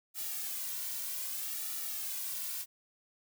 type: noise with flanger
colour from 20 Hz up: blue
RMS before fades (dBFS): -38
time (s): 0.14-2.66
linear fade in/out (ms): 50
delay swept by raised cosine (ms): 1.9 to 2.41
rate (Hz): 0.64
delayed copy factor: -0.7
effects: none